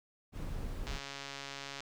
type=noise; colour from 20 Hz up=brown; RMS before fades=-39 dBFS; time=0.32-1.01 s; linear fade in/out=50 ms
type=click train; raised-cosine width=0.2 ms; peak=-25 dBFS; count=131; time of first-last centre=0.87-1.805 s; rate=139 Hz
effects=none